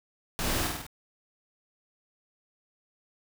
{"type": "noise with echo", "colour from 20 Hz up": "pink", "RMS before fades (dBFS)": -31, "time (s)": [0.39, 0.67], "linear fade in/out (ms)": 0, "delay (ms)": 49, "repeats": 4, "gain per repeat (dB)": -3, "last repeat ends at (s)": 0.866, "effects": []}